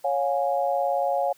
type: chord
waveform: sine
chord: Db major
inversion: none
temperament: equal with one note detuned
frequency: 554.4 / 712.3 / 830.6 Hz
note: Db5 / F5 / Ab5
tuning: 0 / +34 / 0 cents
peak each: -25 / -25 / -28 dBFS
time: 0.04-1.33 s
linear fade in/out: 10 ms
effects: white hiss -58 dBFS RMS until 1.37 s